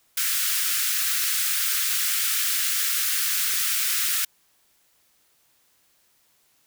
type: high-pass noise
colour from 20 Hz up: white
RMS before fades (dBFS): -24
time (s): 0.17-4.25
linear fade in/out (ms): 5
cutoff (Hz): 1300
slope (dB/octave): 48
effects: white hiss -64 dBFS RMS until 6.66 s